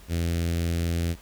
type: tone with notch filter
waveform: sawtooth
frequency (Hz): 84.5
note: E2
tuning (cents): +43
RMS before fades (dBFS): -26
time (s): 0.08-1.16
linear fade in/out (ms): 50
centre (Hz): 980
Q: 0.66
effects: added 50 Hz sine -49 dBFS peak until 1.21 s + pink hiss -52 dBFS RMS until 1.21 s